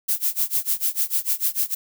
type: noise with tremolo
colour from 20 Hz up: violet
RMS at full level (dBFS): -20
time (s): 0.08-1.75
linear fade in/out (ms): 10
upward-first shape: sine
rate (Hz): 6.7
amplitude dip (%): 95
effects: none